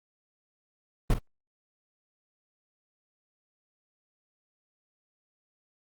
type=noise with echo; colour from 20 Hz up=brown; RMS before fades=-21 dBFS; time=1.1-1.14 s; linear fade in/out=2 ms; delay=47 ms; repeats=1; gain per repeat=-11 dB; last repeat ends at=1.187 s; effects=Opus 24 kbps